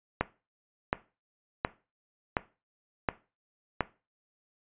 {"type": "click train", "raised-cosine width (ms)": 0.5, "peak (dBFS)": -10, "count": 6, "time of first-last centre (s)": [0.21, 3.807], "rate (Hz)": 1.39, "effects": ["noise-tail reverb RT60 0.3 s tail -17 dB re dry", "resampled to 8000 Hz"]}